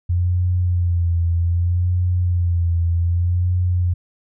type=tone with vibrato; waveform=sine; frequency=87.31 Hz; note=F2; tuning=in tune; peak=-15 dBFS; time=0.09-3.94 s; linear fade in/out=10 ms; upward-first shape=sine; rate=0.64 Hz; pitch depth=51 cents each way; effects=none